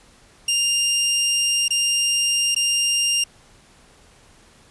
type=tone with dropouts; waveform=20% pulse; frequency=2800 Hz; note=F7; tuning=4 cents sharp; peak=-13 dBFS; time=0.48-3.24 s; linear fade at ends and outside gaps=5 ms; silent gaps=1.682-1.705 / 2.548-2.562 s; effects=pink hiss -52 dBFS RMS until 4.7 s + resampled to 24000 Hz